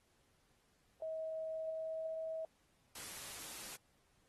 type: tone with pitch glide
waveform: sine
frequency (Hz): 639 to 643.4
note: D#5 to E5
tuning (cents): +46 to -42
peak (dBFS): -39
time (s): 1.02-2.45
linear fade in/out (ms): 2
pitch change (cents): +12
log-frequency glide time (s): 1.52-2.22
type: noise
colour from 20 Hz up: white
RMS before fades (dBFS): -48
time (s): 2.95-3.76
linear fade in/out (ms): 5
effects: pink hiss -75 dBFS RMS until 4.28 s + AAC 32 kbps